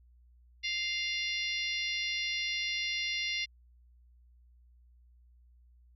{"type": "harmonic tone", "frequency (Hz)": 698.5, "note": "F5", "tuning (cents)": 0, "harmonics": [3, 4, 5, 6, 7, 8], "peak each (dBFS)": [-35, -37, -39, -41, -42, -43], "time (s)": [0.63, 3.46], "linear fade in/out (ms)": 20, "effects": ["added 60 Hz sine -58 dBFS peak until 5.95 s"]}